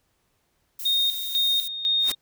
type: noise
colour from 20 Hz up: violet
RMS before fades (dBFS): -34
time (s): 0.79-1.68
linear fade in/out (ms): 5
type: tone with tremolo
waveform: sine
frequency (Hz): 3695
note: A#7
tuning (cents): -16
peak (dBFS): -19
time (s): 0.85-2.15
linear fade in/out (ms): 10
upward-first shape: square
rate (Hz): 2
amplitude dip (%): 70
type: noise with exponential growth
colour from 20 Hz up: white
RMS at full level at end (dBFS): -25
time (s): 1.97-2.12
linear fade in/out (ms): 5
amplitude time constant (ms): 32
effects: pink hiss -70 dBFS RMS until 2.21 s